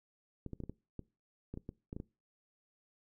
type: clicks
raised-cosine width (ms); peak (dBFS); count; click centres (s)
3; -29; 12; 0.463 / 0.533 / 0.603 / 0.637 / 0.696 / 0.993 / 1.54 / 1.574 / 1.691 / 1.929 / 1.965 / 2.001
effects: noise-tail reverb RT60 0.3 s tail -22 dB re dry

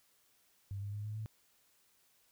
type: tone with pitch steps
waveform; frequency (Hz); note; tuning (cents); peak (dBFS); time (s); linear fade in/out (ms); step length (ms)
sine; 99 / 101.43 / 103.92 / 106.47 / 109.09; G2 / G#2 / G#2 / G#2 / A2; +18 / -40 / +2 / +44 / -14; -38; 0.71-1.26; 0; 110
effects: white hiss -71 dBFS RMS until 2.31 s

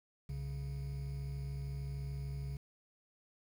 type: tone pair together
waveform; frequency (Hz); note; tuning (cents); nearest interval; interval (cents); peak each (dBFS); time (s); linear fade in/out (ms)
triangle; 65.27 / 138.59; C2 / C#3; -4 / 0; octave + minor second; 1304; -40 / -38; 0.29-2.57; 5
effects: 10-bit

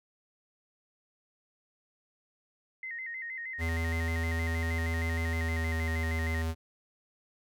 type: tone with vibrato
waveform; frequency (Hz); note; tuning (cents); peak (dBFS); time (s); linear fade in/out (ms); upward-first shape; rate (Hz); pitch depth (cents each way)
sine; 1959; B6; -15; -36; 2.83-6.42; 2; square; 6.4; 87
type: tone with pitch glide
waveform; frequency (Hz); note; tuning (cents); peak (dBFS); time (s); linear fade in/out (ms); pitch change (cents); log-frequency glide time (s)
square; 82.41 to 81.23; E2 to E2; 0 to -25; -30; 3.58-6.55; 50; -25; 5.24-5.79
effects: none

